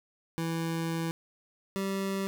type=tone pair in turn; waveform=25% pulse; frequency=164.81 / 194.52 Hz; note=E3 / G3; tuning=0 / -13 cents; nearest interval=minor third; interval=287 cents; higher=second; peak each=-26 dBFS; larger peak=neither; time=0.38-1.11 / 1.76-2.27 s; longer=first; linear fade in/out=0 ms; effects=none